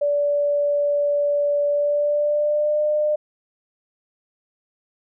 sine tone with pitch glide, 579 to 602.2 Hz, D5 to D5, -25 to +43 cents, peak -17 dBFS, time 0.01-3.16 s, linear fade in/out 10 ms, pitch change +68 cents, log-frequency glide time 1.68-2.85 s, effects none

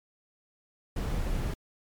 brown noise, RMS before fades -30 dBFS, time 0.96-1.54 s, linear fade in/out 5 ms, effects MP3 96 kbps

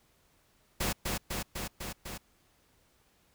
pink noise with echo, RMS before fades -31 dBFS, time 0.8-0.93 s, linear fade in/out 10 ms, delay 250 ms, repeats 5, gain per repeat -2 dB, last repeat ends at 2.18 s, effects pink hiss -68 dBFS RMS until 3.34 s

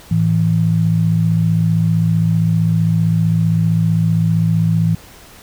sine tone pair together, 109.4 / 164.81 Hz, A2 / E3, -9 / 0 cents, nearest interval perfect fifth, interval 709 cents, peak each -16 / -13 dBFS, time 0.11-4.95 s, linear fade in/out 5 ms, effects pink hiss -41 dBFS RMS until 5.42 s

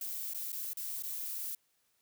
violet noise with dropouts, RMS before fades -39 dBFS, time 0.01-1.55 s, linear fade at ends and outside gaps 2 ms, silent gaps 0.336-0.345 / 0.52-0.528 / 0.733-0.771 / 1.024-1.035 s, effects white hiss -75 dBFS RMS until 2.01 s

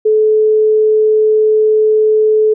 sine tone, 431.7 Hz, A4, 33 cents flat, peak -7 dBFS, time 0.05-2.54 s, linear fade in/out 10 ms, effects none

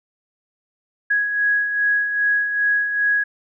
sine beating tone pair, 1661.2 / 1663.7 Hz, G#6 / G#6, 0 / +3 cents, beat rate 2.5 Hz, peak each -26 / -17 dBFS, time 1.1-3.24 s, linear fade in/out 10 ms, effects none

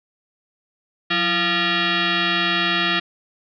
sine tone with frequency modulation, 698.5 Hz, F5, in tune, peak -17 dBFS, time 1.1-3 s, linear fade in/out 10 ms, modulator 518 Hz, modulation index 6.2, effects none

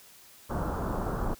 pink low-pass noise, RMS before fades -31 dBFS, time 0.49-1.35 s, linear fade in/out 20 ms, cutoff 1400 Hz, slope 48 dB/octave, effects white hiss -54 dBFS RMS until 1.39 s

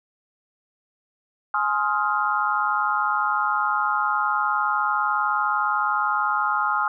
sine chord, F minor seventh, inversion first, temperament just, 838.1 / 1047.7 / 1257.2 / 1396.9 Hz, Ab5 / C6 / Eb6 / F6, +16 / +2 / +18 / 0 cents, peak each -26 / -27 / -24 / -25 dBFS, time 1.54-6.88 s, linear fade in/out 2 ms, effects none

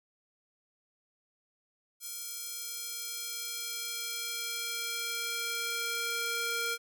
square tone with high-pass filter sweep, 466.2 Hz, A#4, in tune, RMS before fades -36 dBFS, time 2-6.78 s, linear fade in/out 50 ms, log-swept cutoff 6800 to 1200 Hz, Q 0.71, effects none

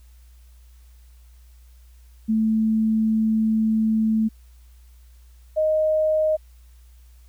sine tone pair in turn, 220 / 622.3 Hz, A3 / D#5, 0 / 0 cents, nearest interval octave + tritone, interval 1800 cents, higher second, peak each -17 dBFS, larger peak neither, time 2.28-4.29 / 5.56-6.37 s, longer first, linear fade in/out 20 ms, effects added 60 Hz sine -46 dBFS peak until 7.28 s + white hiss -62 dBFS RMS until 7.28 s

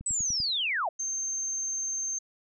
click train, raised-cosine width 5 ms, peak -29 dBFS, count 5, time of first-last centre 0.01-0.402 s, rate 10.2 Hz
sine linear sweep, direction down, 8090 to 587.3 Hz, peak -26 dBFS, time 0.06-0.89 s, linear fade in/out 5 ms
sine tone, 6320 Hz, G8, 13 cents sharp, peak -29 dBFS, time 0.99-2.19 s, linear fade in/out 10 ms
effects none

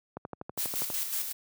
click train, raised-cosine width 1 ms, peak -23 dBFS, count 10, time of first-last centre 0.17-0.902 s, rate 12.3 Hz
blue noise with tremolo, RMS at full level -31 dBFS, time 0.57-1.33 s, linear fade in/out 20 ms, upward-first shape square, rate 5.4 Hz, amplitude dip 45%
effects high-pass 100 Hz 12 dB/octave

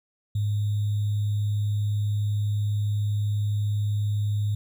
sine tone with sample-and-hold, 103.83 Hz, G#2, in tune, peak -22 dBFS, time 0.35-4.55 s, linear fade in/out 5 ms, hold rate 3675 Hz, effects none

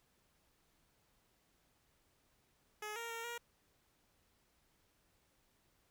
10% pulse tone with pitch steps, 423.4 / 464.8 / 460.1 / 473.2 Hz, G#4 / A#4 / A#4 / A#4, +33 / -5 / -23 / +26 cents, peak -34 dBFS, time 2.82-3.38 s, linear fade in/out 5 ms, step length 140 ms, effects pink hiss -75 dBFS RMS until 5.9 s

